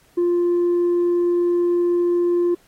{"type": "tone with tanh clipping", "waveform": "triangle", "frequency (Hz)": 349.2, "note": "F4", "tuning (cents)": 0, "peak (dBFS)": -16, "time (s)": [0.17, 2.55], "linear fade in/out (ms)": 10, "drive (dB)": 6, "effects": ["pink hiss -57 dBFS RMS until 2.67 s", "AAC 48 kbps"]}